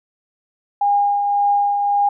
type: tone with tremolo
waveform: sine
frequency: 812 Hz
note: G#5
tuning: 39 cents flat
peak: -12 dBFS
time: 0.81-2.09 s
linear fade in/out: 5 ms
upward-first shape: triangle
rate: 1.8 Hz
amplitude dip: 40%
effects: none